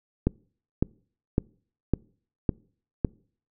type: click train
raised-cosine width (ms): 3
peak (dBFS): -8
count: 6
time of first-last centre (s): 0.27-3.048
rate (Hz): 1.8
effects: noise-tail reverb RT60 0.5 s tail -26 dB re dry